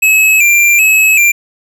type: tone with vibrato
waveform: square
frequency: 2474 Hz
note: D#7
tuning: 10 cents flat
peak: -6 dBFS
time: 0.02-1.32 s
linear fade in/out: 10 ms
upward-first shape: square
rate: 1.3 Hz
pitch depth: 71 cents each way
effects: none